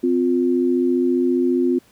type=tone pair together; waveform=sine; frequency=258.4 / 353.2 Hz; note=C4 / F4; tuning=-21 / +20 cents; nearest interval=perfect fourth; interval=541 cents; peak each=-18 dBFS; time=0.03-1.79 s; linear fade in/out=10 ms; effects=pink hiss -55 dBFS RMS until 1.91 s + high-pass 60 Hz 12 dB/octave